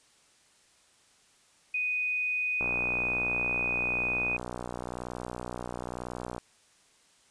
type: tone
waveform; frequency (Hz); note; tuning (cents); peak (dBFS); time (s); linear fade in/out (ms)
sine; 2489; D#7; 0; -27; 1.74-4.37; 5
type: click train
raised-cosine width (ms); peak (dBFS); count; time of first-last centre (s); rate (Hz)
1; -22; 231; 2.61-6.38; 61
effects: white hiss -63 dBFS RMS until 7.3 s + resampled to 22050 Hz